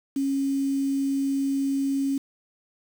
sine tone with quantisation, 274.3 Hz, C#4, 18 cents flat, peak -22 dBFS, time 0.16-2.18 s, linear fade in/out 5 ms, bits 7, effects none

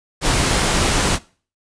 pink noise, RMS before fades -17 dBFS, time 0.21-1.19 s, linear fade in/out 50 ms, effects noise-tail reverb RT60 0.4 s tail -21 dB re dry + resampled to 22050 Hz

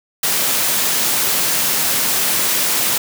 white high-pass noise, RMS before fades -17 dBFS, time 0.23-2.98 s, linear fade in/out 5 ms, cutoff 120 Hz, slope 24 dB/octave, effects none

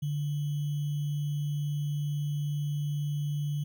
sine tone with sample-and-hold, 146.3 Hz, D3, 6 cents flat, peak -28 dBFS, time 0.02-3.64 s, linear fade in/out 10 ms, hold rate 3150 Hz, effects none

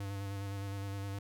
square tone with vibrato, 99.1 Hz, G2, 19 cents sharp, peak -38 dBFS, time 0-1.19 s, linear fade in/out 5 ms, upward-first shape square, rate 9.7 Hz, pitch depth 19 cents each way, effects none

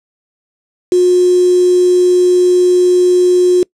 sine tone with quantisation, 360.8 Hz, F#4, 44 cents flat, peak -6 dBFS, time 0.92-3.63 s, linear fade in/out 2 ms, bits 4, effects noise-tail reverb RT60 0.1 s tail -25 dB re dry + low-pass 8000 Hz 12 dB/octave

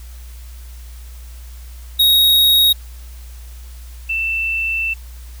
square / sine tone pair in turn, 3773 / 2668 Hz, A#7 / E7, +20 / +20 cents, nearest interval tritone, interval 600 cents, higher first, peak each -10 / -17 dBFS, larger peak first, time 1.99-2.73 / 4.09-4.94 s, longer second, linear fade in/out 10 ms, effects added 60 Hz sine -32 dBFS peak until 5.4 s + white hiss -46 dBFS RMS until 5.4 s

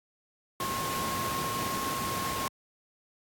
sine tone in noise, 1077 Hz, C6, 50 cents sharp, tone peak -32 dBFS, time 0.6-2.48 s, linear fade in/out 2 ms, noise pink, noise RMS -34 dBFS, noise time 0.6-2.48 s, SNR -1 dB, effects high-pass 100 Hz 12 dB/octave + AAC 64 kbps

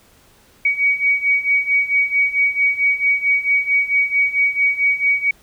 sine beating tone pair, 2254 / 2258.5 Hz, C#7 / C#7, +28 / +32 cents, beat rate 4.5 Hz, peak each -19 / -16 dBFS, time 0.65-5.31 s, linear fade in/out 5 ms, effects pink hiss -52 dBFS RMS until 5.42 s

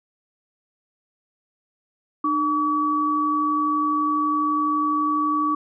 sine tone pair together, 302 / 1141 Hz, D4 / C#6, +48 / +50 cents, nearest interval octave + major seventh, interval 2302 cents, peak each -24 / -20 dBFS, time 2.24-5.55 s, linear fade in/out 5 ms, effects none

